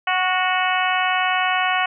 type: harmonic tone with a mistuned harmonic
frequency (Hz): 370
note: F#4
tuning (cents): 0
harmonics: 2 / 3 / 4 / 5 / 6 / 7 / 8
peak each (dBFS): -22 / -24 / -25 / -26 / -27 / -27 / -28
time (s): 0.07-1.86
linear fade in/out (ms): 5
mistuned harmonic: 4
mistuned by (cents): -22
effects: none